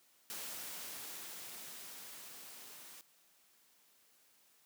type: noise with level ramp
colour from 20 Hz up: white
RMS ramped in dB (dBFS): -44 to -54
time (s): 0.3-3.01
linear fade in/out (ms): 0
effects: white hiss -69 dBFS RMS until 4.65 s + high-pass 150 Hz 12 dB/octave